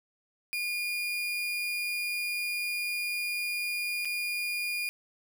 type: tone with dropouts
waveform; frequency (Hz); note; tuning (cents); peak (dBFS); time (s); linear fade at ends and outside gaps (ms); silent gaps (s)
35% pulse; 2428; D#7; -43; -28; 0.53-4.89; 0; 4.049-4.054
effects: none